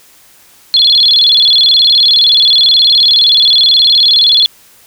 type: tone with vibrato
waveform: sine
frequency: 3797 Hz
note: A#7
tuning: 31 cents sharp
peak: -4 dBFS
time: 0.74-4.46 s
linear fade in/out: 0 ms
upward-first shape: square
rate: 19 Hz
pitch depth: 180 cents each way
effects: white hiss -43 dBFS RMS until 4.86 s